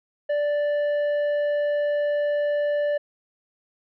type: tone with tanh clipping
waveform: triangle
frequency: 586 Hz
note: D5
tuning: 4 cents flat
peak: -22 dBFS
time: 0.29-2.98 s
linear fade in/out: 10 ms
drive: 11 dB
effects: none